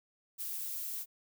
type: noise with ADSR envelope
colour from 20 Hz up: violet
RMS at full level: -37 dBFS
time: 0.38-1.06 s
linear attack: 33 ms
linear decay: 12 ms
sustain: -2 dB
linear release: 53 ms
effects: none